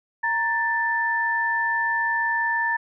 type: tone pair together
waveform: sine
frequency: 932.3 / 1767.1 Hz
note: A#5 / A6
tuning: 0 / +7 cents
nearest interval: major seventh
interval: 1107 cents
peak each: -25 / -22 dBFS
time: 0.23-2.77 s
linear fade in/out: 10 ms
effects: none